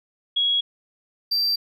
sine / triangle tone pair in turn, 3322 / 4694 Hz, G#7 / D8, 0 / -2 cents, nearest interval tritone, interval 598 cents, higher second, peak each -18 dBFS, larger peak neither, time 0.36-0.61 / 1.31-1.56 s, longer neither, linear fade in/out 10 ms, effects none

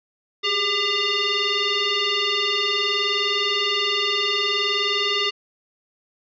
sine tone with frequency modulation, 392.3 Hz, G4, 1 cent sharp, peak -19 dBFS, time 0.43-5.31 s, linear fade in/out 20 ms, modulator 804 Hz, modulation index 5, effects none

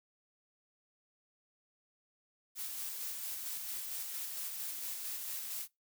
blue noise with tremolo, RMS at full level -40 dBFS, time 2.55-5.68 s, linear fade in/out 50 ms, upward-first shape square, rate 4.4 Hz, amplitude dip 25%, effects noise-tail reverb RT60 0.2 s tail -23 dB re dry

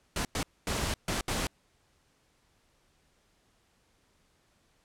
pink noise bursts at uneven times, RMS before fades -31 dBFS, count 5, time 0.16-0.25 / 0.35-0.43 / 0.67-0.94 / 1.08-1.21 / 1.28-1.47 s, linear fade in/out 2 ms, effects pink hiss -69 dBFS RMS until 4.84 s + low-pass 10000 Hz 12 dB/octave

